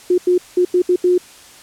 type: tone bursts at uneven times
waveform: sine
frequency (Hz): 359.4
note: F4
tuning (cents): +50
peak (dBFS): -10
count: 6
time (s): 0.1-0.18 / 0.27-0.38 / 0.57-0.65 / 0.74-0.82 / 0.89-0.96 / 1.04-1.18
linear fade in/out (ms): 5
effects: white hiss -42 dBFS RMS until 1.62 s + low-pass 10000 Hz 12 dB/octave